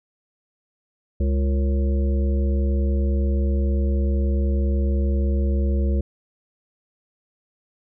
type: harmonic tone with a mistuned harmonic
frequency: 69 Hz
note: C#2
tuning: 7 cents flat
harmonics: 1 / 3 / 5 / 7 / 8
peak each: -18 / -28 / -32 / -35 / -36 dBFS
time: 1.2-6.01 s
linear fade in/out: 5 ms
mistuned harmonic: 7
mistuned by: -78 cents
effects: none